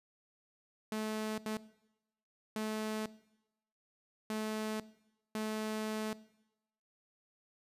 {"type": "tone bursts at uneven times", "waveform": "sawtooth", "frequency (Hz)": 216.5, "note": "A3", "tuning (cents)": -28, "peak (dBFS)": -31, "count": 5, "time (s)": [[0.92, 1.38], [1.46, 1.57], [2.56, 3.06], [4.3, 4.8], [5.35, 6.13]], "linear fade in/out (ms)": 2, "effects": ["noise-tail reverb RT60 0.9 s tail -19 dB re dry", "resampled to 32000 Hz"]}